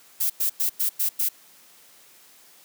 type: noise bursts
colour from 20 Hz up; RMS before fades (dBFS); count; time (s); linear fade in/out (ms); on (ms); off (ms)
violet; -23; 6; 0.2-1.29; 10; 100; 98
effects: white hiss -53 dBFS RMS until 2.64 s + high-pass 150 Hz 12 dB/octave